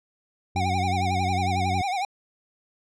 harmonic tone, 93 Hz, F#2, 9 cents sharp, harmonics 1 / 2 / 3 / 4, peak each -26 / -32 / -36 / -38 dBFS, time 0.55-1.82 s, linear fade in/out 10 ms
square tone with vibrato, 762 Hz, G5, 49 cents flat, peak -25 dBFS, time 0.56-2.05 s, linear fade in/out 2 ms, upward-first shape sine, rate 11 Hz, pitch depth 110 cents each way
effects low-pass 6000 Hz 12 dB/octave

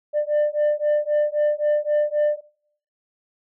sine beating tone pair, 594 / 597.8 Hz, D5 / D5, +20 / +31 cents, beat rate 3.8 Hz, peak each -19 dBFS, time 0.13-2.41 s, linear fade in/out 50 ms, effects noise-tail reverb RT60 0.6 s tail -20 dB re dry + tanh soft clip ceiling -15 dBFS

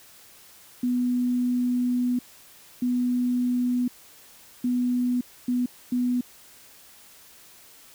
sine tone bursts at uneven times, 246.9 Hz, B3, in tune, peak -21 dBFS, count 5, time 0.83-2.19 / 2.82-3.88 / 4.64-5.21 / 5.48-5.66 / 5.92-6.21 s, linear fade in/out 5 ms, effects white hiss -51 dBFS RMS until 7.94 s

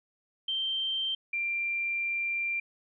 sine tone pair in turn, 3136 / 2372 Hz, G7 / D7, 0 / +17 cents, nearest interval perfect fourth, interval 483 cents, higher first, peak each -28 dBFS, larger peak neither, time 0.48-1.15 / 1.33-2.6 s, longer second, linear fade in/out 5 ms, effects none

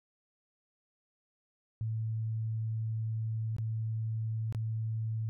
sine tone with dropouts, 111.1 Hz, A2, 17 cents sharp, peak -31 dBFS, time 1.81-5.29 s, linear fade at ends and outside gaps 0 ms, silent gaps 3.565-3.584 / 4.525-4.548 s, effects none

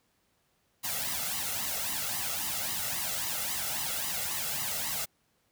white noise with flanger, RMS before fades -33 dBFS, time 0.83-5.06 s, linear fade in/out 20 ms, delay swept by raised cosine 1 to 1.5 ms, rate 3.7 Hz, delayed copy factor +0.75, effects pink hiss -72 dBFS RMS until 5.51 s + high-pass 60 Hz 12 dB/octave

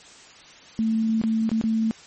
sine tone with dropouts, 222.6 Hz, A3, 20 cents sharp, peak -19 dBFS, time 0.79-1.91 s, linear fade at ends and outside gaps 0 ms, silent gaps 1.215-1.238 / 1.492-1.516 / 1.613-1.639 s, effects white hiss -47 dBFS RMS until 2.06 s + MP3 32 kbps

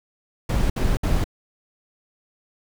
brown noise bursts, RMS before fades -20 dBFS, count 3, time 0.49-1.242 s, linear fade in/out 5 ms, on 210 ms, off 61 ms, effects none

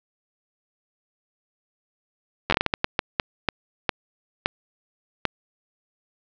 slowing click train, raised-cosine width 0.3 ms, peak -3 dBFS, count 15, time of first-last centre 2.5-5.253 s, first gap 10 ms, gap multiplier 1.4, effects low-pass 5000 Hz 12 dB/octave

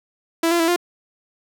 sawtooth tone with pitch steps, 331 / 342.8 / 329.5 / 350.5 Hz, E4 / F4 / E4 / F4, +7 / -32 / -1 / +6 cents, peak -12 dBFS, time 0.43-0.762 s, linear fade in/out 5 ms, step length 83 ms, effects none

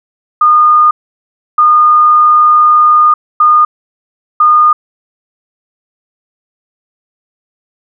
sine tone bursts at uneven times, 1221 Hz, D#6, 33 cents flat, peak -3 dBFS, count 4, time 0.41-0.91 / 1.58-3.14 / 3.4-3.65 / 4.4-4.73 s, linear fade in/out 5 ms, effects none

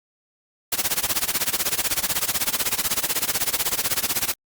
white noise with tremolo, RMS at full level -20 dBFS, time 0.72-4.34 s, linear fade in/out 5 ms, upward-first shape sine, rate 16 Hz, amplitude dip 90%, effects Opus 48 kbps

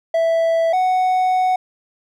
triangle tone pair in turn, 659.3 / 741 Hz, E5 / F#5, 0 / +2 cents, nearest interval major second, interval 202 cents, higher second, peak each -12 dBFS, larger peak neither, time 0.14-0.73 / 0.73-1.56 s, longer second, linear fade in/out 5 ms, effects none

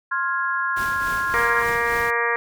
sine chord, F minor, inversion second, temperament equal with one note detuned, 1058.1 / 1396.9 / 1661.2 Hz, C6 / F6 / Ab6, +19 / 0 / 0 cents, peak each -25 dBFS, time 0.11-1.63 s, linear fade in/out 10 ms
pink noise with tremolo, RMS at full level -33 dBFS, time 0.76-2.11 s, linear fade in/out 10 ms, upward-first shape triangle, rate 3.5 Hz, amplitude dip 55%
harmonic tone, 235.1 Hz, A#3, 15 cents sharp, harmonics 2 / 3 / 4 / 5 / 6 / 7 / 8 / 9 / 10, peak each -26 / -35 / -28 / -26 / -35 / -26 / -24 / -32 / -34 dBFS, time 1.34-2.36 s, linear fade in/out 0 ms
effects none

